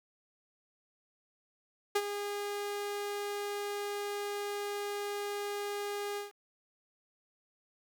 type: tone with ADSR envelope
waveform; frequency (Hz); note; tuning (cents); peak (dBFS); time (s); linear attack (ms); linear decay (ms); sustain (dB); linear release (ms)
sawtooth; 408.4; G#4; -29; -21; 1.95-6.32; 9; 48; -10; 150
effects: 10-bit